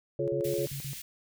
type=chord; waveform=sine; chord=Db major; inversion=first; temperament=equal with one note detuned; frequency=349.2 / 426.2 / 554.4 Hz; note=F4 / Ab4 / Db5; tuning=0 / +45 / 0 cents; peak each=-32 dBFS; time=0.19-0.66 s; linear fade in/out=5 ms
type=tone bursts; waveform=sine; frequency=138.59 Hz; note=C#3; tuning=in tune; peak=-35 dBFS; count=6; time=0.19-0.933 s; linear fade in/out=0 ms; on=88 ms; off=43 ms
type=band-stop noise; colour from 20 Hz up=white; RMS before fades=-42 dBFS; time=0.44-1.02 s; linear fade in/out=5 ms; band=190 to 2000 Hz; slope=24 dB/octave
type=click; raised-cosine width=5 ms; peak=-37 dBFS; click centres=0.726 s
effects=none